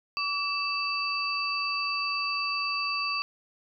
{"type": "tone cluster", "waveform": "sine", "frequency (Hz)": [1152, 2646, 4622], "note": ["D6", "E7", "D8"], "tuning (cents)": [-34, 6, -28], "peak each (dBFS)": [-31, -31, -32], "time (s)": [0.17, 3.22], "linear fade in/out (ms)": 0, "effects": []}